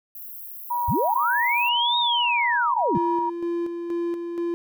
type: high-pass noise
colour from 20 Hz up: white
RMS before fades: -38 dBFS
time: 0.15-1.69 s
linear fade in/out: 2 ms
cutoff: 12000 Hz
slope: 48 dB/octave
type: tone with vibrato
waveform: sine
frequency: 956 Hz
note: A#5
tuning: 43 cents sharp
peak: -22 dBFS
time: 0.7-3.3 s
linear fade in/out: 10 ms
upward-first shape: triangle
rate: 3.4 Hz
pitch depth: 10 cents each way
type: linear two-way sweep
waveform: sine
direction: up then down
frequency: 51 to 3774 to 123.2 Hz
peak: -21 dBFS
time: 0.88-2.98 s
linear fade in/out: 5 ms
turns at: 1.98 s
type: tone with tremolo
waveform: triangle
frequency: 342.5 Hz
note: F4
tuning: 34 cents flat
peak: -21 dBFS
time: 2.95-4.54 s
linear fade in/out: 0 ms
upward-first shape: square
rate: 2.1 Hz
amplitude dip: 45%
effects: none